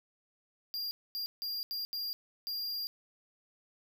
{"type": "tone bursts at uneven times", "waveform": "square", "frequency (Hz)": 4792, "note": "D8", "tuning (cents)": 34, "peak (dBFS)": -35, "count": 6, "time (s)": [[0.74, 0.91], [1.15, 1.26], [1.42, 1.63], [1.71, 1.85], [1.93, 2.13], [2.47, 2.87]], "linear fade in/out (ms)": 0, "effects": []}